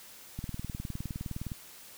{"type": "click train", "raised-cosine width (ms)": 5, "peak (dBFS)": -24, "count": 23, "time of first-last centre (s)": [0.39, 1.518], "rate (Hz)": 19.5, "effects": ["white hiss -51 dBFS RMS until 1.97 s"]}